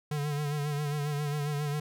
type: tone with vibrato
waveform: square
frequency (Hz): 146.83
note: D3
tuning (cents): 0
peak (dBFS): -30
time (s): 0.11-1.8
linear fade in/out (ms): 5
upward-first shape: sine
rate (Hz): 7.4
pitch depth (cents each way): 48
effects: none